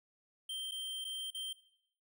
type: tone with dropouts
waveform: square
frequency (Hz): 3141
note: G7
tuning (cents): +3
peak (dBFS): -39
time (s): 0.49-1.53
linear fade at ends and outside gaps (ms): 5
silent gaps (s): 0.712-0.718 / 1.044-1.049 / 1.305-1.345
effects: noise-tail reverb RT60 0.7 s tail -18 dB re dry